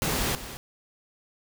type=noise with echo; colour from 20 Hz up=pink; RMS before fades=-27 dBFS; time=0.02-0.35 s; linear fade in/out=0 ms; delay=220 ms; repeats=1; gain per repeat=-12 dB; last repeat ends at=0.57 s; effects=none